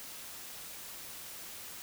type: silence
effects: white hiss -46 dBFS RMS until 1.82 s